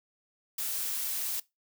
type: noise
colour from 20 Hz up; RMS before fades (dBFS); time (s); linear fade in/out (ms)
blue; -33; 0.58-1.4; 5
effects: noise-tail reverb RT60 0.2 s tail -21 dB re dry